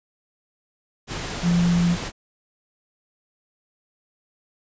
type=tone in noise; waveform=sine; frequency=173.3 Hz; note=F3; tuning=13 cents flat; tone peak=-16 dBFS; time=1.42-1.97 s; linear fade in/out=50 ms; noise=pink; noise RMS=-30 dBFS; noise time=1.07-2.12 s; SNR=+11 dB; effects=resampled to 16000 Hz